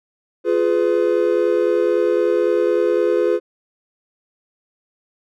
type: chord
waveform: triangle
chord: F diminished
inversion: none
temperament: just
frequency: 349.2 / 419.1 / 502.9 Hz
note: F4 / Ab4 / Cb5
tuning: 0 / +16 / +31 cents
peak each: -17 dBFS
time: 0.44-3.4 s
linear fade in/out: 50 ms
effects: none